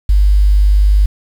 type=tone with quantisation; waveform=sine; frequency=50.1 Hz; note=G1; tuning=38 cents sharp; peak=-6 dBFS; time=0.09-1.06 s; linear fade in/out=5 ms; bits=6; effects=none